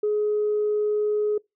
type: tone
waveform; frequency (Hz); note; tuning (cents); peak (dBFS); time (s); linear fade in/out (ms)
sine; 420.6; G#4; +22; -19; 0.03-1.38; 5
effects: noise-tail reverb RT60 0.2 s tail -25 dB re dry + tanh soft clip ceiling -16 dBFS